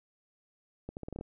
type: accelerating click train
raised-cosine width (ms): 2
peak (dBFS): -26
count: 8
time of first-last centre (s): 0.89-1.211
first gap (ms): 79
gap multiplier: 0.81
effects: none